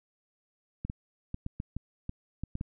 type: clicks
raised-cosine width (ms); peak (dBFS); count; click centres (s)
5; -22; 10; 0.85 / 0.899 / 1.344 / 1.464 / 1.601 / 1.766 / 2.094 / 2.436 / 2.554 / 2.611
effects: none